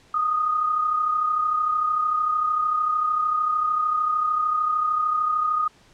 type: tone pair together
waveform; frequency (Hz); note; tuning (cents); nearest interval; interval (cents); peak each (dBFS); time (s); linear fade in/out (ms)
sine; 1236 / 1269.3; D#6 / D#6; -12 / +34; unison; 46; -20 / -30; 0.14-5.68; 5
effects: pink hiss -55 dBFS RMS until 5.93 s + low-pass 7000 Hz 12 dB/octave